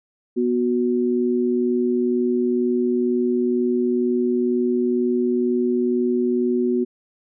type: tone pair together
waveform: sine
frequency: 245 / 367.1 Hz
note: B3 / F#4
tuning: -14 / -14 cents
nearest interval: perfect fifth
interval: 700 cents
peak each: -20 dBFS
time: 0.36-6.85 s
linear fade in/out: 20 ms
effects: none